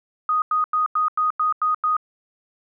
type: tone bursts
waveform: sine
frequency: 1244.5 Hz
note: D#6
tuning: in tune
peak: -17 dBFS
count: 8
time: 0.29-1.967 s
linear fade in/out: 2 ms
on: 130 ms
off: 91 ms
effects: none